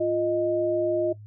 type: tone pair together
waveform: sine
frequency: 349.2 / 622.2 Hz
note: F4 / D#5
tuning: 0 / 0 cents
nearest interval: minor seventh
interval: 1000 cents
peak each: -24 dBFS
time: 0-1.13 s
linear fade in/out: 10 ms
effects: noise-tail reverb RT60 0.1 s tail -17 dB re dry + added 105 Hz sine -41 dBFS peak until 1.26 s